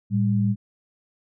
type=tone pair together; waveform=sine; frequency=112.12 / 199.2 Hz; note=A2 / G3; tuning=+33 / +28 cents; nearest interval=minor seventh; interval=995 cents; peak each=-21 dBFS; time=0.1-0.56 s; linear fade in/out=50 ms; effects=none